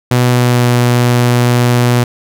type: tone with pitch glide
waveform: sawtooth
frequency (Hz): 123.47 to 121.84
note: B2 to B2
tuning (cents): 0 to -23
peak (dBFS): -4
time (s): 0.11-2.04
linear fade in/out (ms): 5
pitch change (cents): -23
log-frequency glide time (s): 0.29-0.68
effects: none